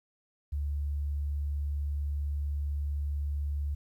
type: tone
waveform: sine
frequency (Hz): 72.2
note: D2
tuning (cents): -29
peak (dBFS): -29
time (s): 0.52-3.75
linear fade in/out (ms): 10
effects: 11-bit